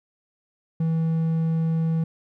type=tone; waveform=triangle; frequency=162.5 Hz; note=E3; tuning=24 cents flat; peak=-18 dBFS; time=0.8-2.04 s; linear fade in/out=5 ms; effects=none